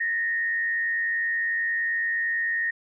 sine tone with frequency modulation, 1851 Hz, A#6, 13 cents flat, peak -23 dBFS, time 0-2.71 s, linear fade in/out 10 ms, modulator 90.6 Hz, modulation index 0.55, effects none

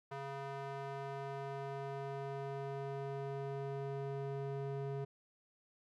square tone with band-pass filter sweep, 138.1 Hz, C#3, 6 cents flat, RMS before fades -42 dBFS, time 0.11-5.05 s, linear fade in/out 10 ms, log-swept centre 900 to 360 Hz, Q 0.99, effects none

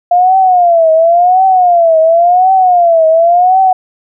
sine tone with vibrato, 698.5 Hz, F5, in tune, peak -4 dBFS, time 0.11-3.73 s, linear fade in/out 5 ms, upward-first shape triangle, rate 0.93 Hz, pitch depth 170 cents each way, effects none

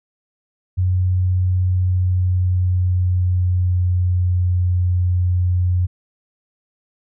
sine tone with pitch glide, 91.6 to 89.97 Hz, F#2 to F#2, -17 to -48 cents, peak -14 dBFS, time 0.77-5.87 s, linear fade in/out 20 ms, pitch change -31 cents, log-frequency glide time 1.65-4.13 s, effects none

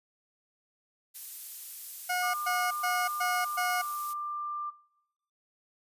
violet noise, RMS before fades -39 dBFS, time 1.14-4.14 s, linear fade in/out 20 ms
20% pulse tone bursts, 724 Hz, F#5, 38 cents flat, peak -23 dBFS, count 5, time 2.09-3.82 s, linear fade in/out 10 ms, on 250 ms, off 120 ms
sine tone with pitch glide, 1200 to 1188.3 Hz, D6 to D6, +37 to +20 cents, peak -32 dBFS, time 2.22-4.71 s, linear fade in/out 20 ms, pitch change -17 cents, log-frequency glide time 3.43-3.74 s
effects noise-tail reverb RT60 1.0 s tail -24 dB re dry + resampled to 32000 Hz

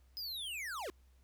square linear sweep, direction down, 5090 to 316.5 Hz, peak -40 dBFS, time 0.17-0.9 s, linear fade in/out 0 ms, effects added 64 Hz sine -62 dBFS peak until 1.23 s + pink hiss -75 dBFS RMS until 1.23 s

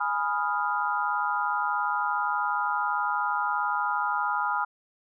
sine chord, F half-diminished seventh, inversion first, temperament equal, 830.6 / 987.8 / 1244.5 / 1396.9 Hz, Ab5 / Cb6 / Eb6 / F6, 0 / 0 / 0 / 0 cents, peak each -30 dBFS, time 0-4.65 s, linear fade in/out 10 ms, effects none

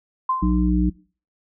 sine tone with exponential decay, 1039 Hz, C6, 12 cents flat, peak -16 dBFS, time 0.29-0.7 s, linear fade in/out 5 ms, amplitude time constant 87 ms
harmonic tone, 61 Hz, B1, 21 cents flat, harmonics 1 / 3 / 5, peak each -20 / -19 / -22 dBFS, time 0.42-0.9 s, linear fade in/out 10 ms
effects noise-tail reverb RT60 0.4 s tail -22 dB re dry

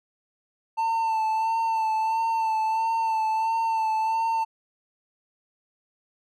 triangle tone with vibrato, 892 Hz, A5, 23 cents sharp, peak -20 dBFS, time 0.77-4.45 s, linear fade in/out 20 ms, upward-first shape sine, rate 1.5 Hz, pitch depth 30 cents each way, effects none

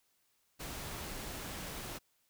pink noise, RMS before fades -43 dBFS, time 0.59-1.99 s, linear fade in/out 20 ms, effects white hiss -75 dBFS RMS until 2.29 s

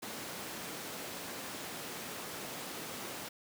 pink high-pass noise, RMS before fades -43 dBFS, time 0.02-3.29 s, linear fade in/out 10 ms, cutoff 200 Hz, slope 12 dB/octave, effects none

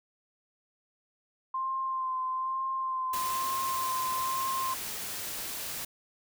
sine tone with vibrato, 1046.5 Hz, C6, in tune, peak -29 dBFS, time 1.54-4.74 s, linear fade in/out 5 ms, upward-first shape sine, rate 1.1 Hz, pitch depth 20 cents each way
white noise, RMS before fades -37 dBFS, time 3.13-5.85 s, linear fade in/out 5 ms
effects none

